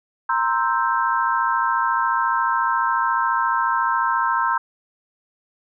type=chord; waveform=sine; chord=C dominant seventh; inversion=third; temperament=equal; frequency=932.3 / 1046.5 / 1318.5 / 1568 Hz; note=Bb5 / C6 / E6 / G6; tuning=0 / 0 / 0 / 0 cents; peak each=-22 / -22 / -24 / -25 dBFS; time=0.29-4.58 s; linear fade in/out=5 ms; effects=none